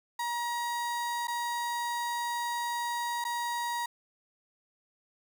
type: tone with dropouts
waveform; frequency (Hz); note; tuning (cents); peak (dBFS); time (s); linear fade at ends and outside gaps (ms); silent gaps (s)
35% pulse; 951; A#5; +34; -29; 0.19-3.86; 5; 1.272-1.28 / 3.242-3.249
effects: none